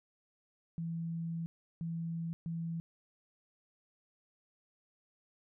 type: tone bursts at uneven times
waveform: sine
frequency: 166.1 Hz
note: E3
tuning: 13 cents sharp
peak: -35 dBFS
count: 3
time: 0.78-1.46 / 1.81-2.33 / 2.46-2.8 s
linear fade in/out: 0 ms
effects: none